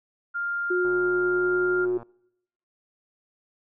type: tone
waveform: sine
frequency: 1400 Hz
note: F6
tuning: 4 cents sharp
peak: -26 dBFS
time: 0.34-1.86 s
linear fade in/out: 20 ms
type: tone with pitch glide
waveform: sine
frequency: 360.9 to 363.2 Hz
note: F#4 to F#4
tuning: -43 to -32 cents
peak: -22 dBFS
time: 0.7-1.98 s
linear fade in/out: 10 ms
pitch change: +11 cents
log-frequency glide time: 1.25-1.72 s
type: click train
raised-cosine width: 1 ms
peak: -29 dBFS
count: 139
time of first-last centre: 0.85-2.029 s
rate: 117 Hz
effects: noise-tail reverb RT60 0.8 s tail -25 dB re dry